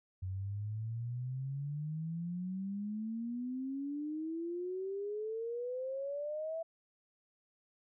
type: exponential sweep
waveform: sine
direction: up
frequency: 91.8 to 663 Hz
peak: -36 dBFS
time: 0.22-6.63 s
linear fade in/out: 10 ms
effects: none